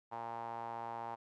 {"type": "tone with band-pass filter", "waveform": "sawtooth", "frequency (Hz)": 116, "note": "A#2", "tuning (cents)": -8, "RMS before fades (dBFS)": -43, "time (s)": [0.11, 1.16], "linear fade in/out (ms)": 20, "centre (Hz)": 870, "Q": 5.5, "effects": []}